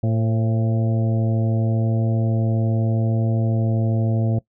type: harmonic tone with a mistuned harmonic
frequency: 112.6 Hz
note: A2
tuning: 40 cents sharp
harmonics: 1 / 2 / 3 / 4 / 5 / 6 / 7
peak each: -18 / -25 / -31 / -35 / -32 / -34 / -45 dBFS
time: 0.03-4.39 s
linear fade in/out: 5 ms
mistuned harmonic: 5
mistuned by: -62 cents
effects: noise-tail reverb RT60 0.1 s tail -21 dB re dry